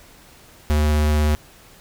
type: tone with vibrato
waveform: square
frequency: 75.4 Hz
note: D2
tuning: 46 cents sharp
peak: -16 dBFS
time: 0.7-1.35 s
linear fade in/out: 0 ms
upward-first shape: triangle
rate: 16 Hz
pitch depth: 11 cents each way
effects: pink hiss -48 dBFS RMS until 1.8 s